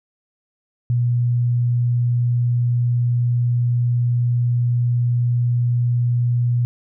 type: tone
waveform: sine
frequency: 121 Hz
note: B2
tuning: 35 cents flat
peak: -15 dBFS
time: 0.9-6.65 s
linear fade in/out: 0 ms
effects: none